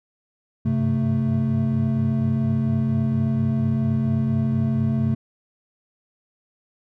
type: tone cluster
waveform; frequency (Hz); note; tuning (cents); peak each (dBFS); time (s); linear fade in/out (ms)
triangle; 98 / 102.3 / 133.5 / 221.3; G2 / G#2 / C3 / A3; 0 / -26 / +35 / +10; -27 / -28 / -20 / -20; 0.65-5.15; 10
effects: none